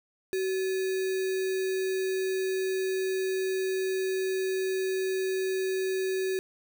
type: tone with sample-and-hold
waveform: sine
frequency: 377.5 Hz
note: F#4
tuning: 35 cents sharp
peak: -26 dBFS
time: 0.33-6.39 s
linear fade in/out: 0 ms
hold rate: 2100 Hz
effects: none